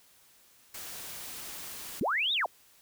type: noise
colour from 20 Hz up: white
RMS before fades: -42 dBFS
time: 0.74-2 s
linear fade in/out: 5 ms
type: linear two-way sweep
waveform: sine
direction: up then down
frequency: 136.2 to 3832 to 542 Hz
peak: -26 dBFS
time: 2.01-2.46 s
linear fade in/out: 2 ms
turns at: 2.33 s
effects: white hiss -61 dBFS RMS until 2.81 s